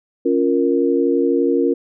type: chord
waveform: sine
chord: Bb minor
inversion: first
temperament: equal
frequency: 277.2 / 349.2 / 466.2 Hz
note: Db4 / F4 / Bb4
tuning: 0 / 0 / 0 cents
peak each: -18 dBFS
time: 0.25-1.74 s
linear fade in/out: 10 ms
effects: none